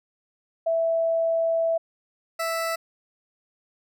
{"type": "tone pair in turn", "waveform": ["sine", "20% pulse"], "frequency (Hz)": [659.3, 659.3], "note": ["E5", "E5"], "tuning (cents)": [0, 0], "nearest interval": "unison", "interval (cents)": 0, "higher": "neither", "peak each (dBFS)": -20, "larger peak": "neither", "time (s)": [[0.66, 1.78], [2.39, 2.76]], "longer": "first", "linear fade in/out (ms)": 10, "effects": []}